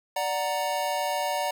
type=chord; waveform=square; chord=D augmented; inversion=none; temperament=equal; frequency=587.3 / 740 / 932.3 Hz; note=D5 / F#5 / A#5; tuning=0 / 0 / 0 cents; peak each=-31 dBFS; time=0.16-1.51 s; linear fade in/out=5 ms; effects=none